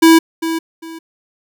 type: tone with echo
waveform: square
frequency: 326.9 Hz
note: E4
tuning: 14 cents flat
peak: -5 dBFS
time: 0.02-0.19 s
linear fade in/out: 10 ms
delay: 400 ms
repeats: 2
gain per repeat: -12 dB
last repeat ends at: 0.99 s
effects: none